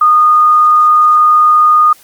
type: tone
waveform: sine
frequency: 1228 Hz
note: D#6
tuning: 23 cents flat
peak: -4 dBFS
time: 0.01-1.93 s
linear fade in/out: 5 ms
effects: white hiss -43 dBFS RMS until 2.03 s + Opus 24 kbps